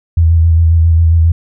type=tone with vibrato; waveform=sine; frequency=82.41 Hz; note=E2; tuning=in tune; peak=-5 dBFS; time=0.17-1.32 s; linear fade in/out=5 ms; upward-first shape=square; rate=7.4 Hz; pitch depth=27 cents each way; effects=none